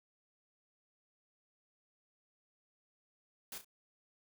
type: noise with echo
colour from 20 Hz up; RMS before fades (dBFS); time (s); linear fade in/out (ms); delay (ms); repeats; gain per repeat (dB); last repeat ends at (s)
white; -45; 3.52-3.58; 2; 33; 2; -9; 3.646
effects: none